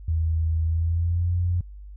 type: tone with pitch glide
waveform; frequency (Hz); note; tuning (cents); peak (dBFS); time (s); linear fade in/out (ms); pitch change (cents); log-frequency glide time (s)
sine; 80.8 to 88.11; E2 to F2; -34 to +16; -20; 0.08-1.61; 5; +150; 0.64-1.33
effects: added 50 Hz sine -38 dBFS peak until 1.96 s